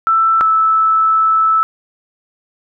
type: tone pair in turn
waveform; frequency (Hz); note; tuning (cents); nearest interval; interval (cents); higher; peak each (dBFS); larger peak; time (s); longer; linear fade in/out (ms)
sine; 1328 / 1311.2; E6 / E6; +12 / -10; unison; 22; first; -9; neither; 0.07-0.41 / 0.41-1.63; second; 0
effects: none